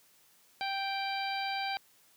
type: harmonic tone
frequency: 784 Hz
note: G5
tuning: in tune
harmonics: 1 / 2 / 3 / 4 / 5 / 6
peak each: -34 / -41 / -39 / -44 / -43 / -43 dBFS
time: 0.61-1.77 s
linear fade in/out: 0 ms
effects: white hiss -64 dBFS RMS until 2.16 s + high-pass 80 Hz 12 dB/octave